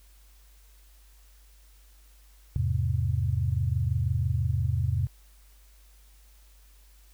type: chord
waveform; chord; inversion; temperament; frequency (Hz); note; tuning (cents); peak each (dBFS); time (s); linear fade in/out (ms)
sine; E augmented; none; just; 82.41 / 103.01 / 128.76; E2 / G#2 / B#2; 0 / -14 / -27; -28; 2.56-5.07; 0
effects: added 50 Hz sine -53 dBFS peak until 7.13 s + white hiss -62 dBFS RMS until 7.13 s